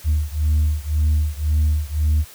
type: beating tone pair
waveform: sine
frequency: 75.3 / 77.2 Hz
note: D2 / D#2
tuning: +44 / -13 cents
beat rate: 1.9 Hz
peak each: -17 / -18 dBFS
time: 0.04-2.25 s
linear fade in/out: 50 ms
effects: tanh soft clip ceiling -12 dBFS + white hiss -43 dBFS RMS until 2.34 s